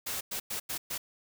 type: noise bursts at uneven times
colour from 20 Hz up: white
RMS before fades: -35 dBFS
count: 5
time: 0.06-0.21 / 0.31-0.4 / 0.5-0.6 / 0.69-0.78 / 0.9-0.98 s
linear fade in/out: 10 ms
effects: none